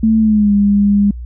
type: tone with pitch glide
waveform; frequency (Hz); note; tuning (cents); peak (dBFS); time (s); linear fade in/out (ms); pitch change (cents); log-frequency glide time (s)
sine; 221.3 to 202.9; A3 to G#3; +10 to -40; -8; 0.03-1.11; 5; -150; 0.19-0.53
effects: added 60 Hz sine -24 dBFS peak until 1.25 s